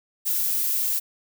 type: noise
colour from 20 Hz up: violet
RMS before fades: -24 dBFS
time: 0.25-1 s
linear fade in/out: 20 ms
effects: none